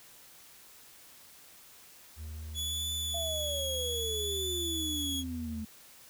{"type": "tone with pitch glide", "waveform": "triangle", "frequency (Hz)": [77.78, 81.22], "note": ["D#2", "E2"], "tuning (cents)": [0, -25], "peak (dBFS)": -37, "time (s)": [2.16, 5.66], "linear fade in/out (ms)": 50, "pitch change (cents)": 75, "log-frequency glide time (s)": [4.3, 5.3]}
{"type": "tone with vibrato", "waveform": "sawtooth", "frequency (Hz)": 3400, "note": "G#7", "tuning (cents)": 40, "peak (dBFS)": -30, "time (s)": [2.54, 5.24], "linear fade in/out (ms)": 50, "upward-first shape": "triangle", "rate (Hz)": 0.64, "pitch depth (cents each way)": 44}
{"type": "exponential sweep", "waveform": "sine", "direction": "down", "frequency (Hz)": [686, 215.5], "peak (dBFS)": -36, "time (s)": [3.14, 5.65], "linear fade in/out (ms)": 5}
{"effects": ["white hiss -55 dBFS RMS until 6.09 s"]}